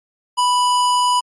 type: tone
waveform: square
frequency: 987.8 Hz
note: B5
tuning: in tune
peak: -14 dBFS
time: 0.37-1.21 s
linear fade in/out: 20 ms
effects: MP3 48 kbps